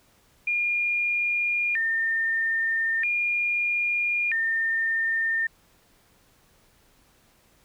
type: tone with vibrato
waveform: sine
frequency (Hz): 2093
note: C7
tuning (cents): 0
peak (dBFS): -22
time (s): 0.47-5.47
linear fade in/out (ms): 5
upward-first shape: square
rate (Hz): 0.39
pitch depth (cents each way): 250
effects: pink hiss -61 dBFS RMS until 7.64 s